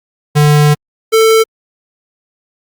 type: tone pair in turn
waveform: square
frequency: 148.4 / 444.7 Hz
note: D3 / A4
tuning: +18 / +18 cents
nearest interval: octave + perfect fifth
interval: 1900 cents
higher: second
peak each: -6 dBFS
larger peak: neither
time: 0.35-0.75 / 1.12-1.44 s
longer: first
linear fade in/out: 20 ms
effects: Opus 48 kbps